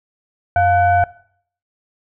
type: tone with frequency modulation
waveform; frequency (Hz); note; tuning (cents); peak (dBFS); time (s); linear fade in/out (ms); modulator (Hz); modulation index
sine; 703; F5; +11; -11; 0.56-1.04; 2; 795; 0.76
effects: noise-tail reverb RT60 0.6 s tail -20 dB re dry